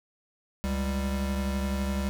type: tone pair together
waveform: square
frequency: 69.3 / 196 Hz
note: C#2 / G3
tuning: 0 / 0 cents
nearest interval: octave + tritone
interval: 1800 cents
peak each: -30 / -31 dBFS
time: 0.64-2.09 s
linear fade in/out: 0 ms
effects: none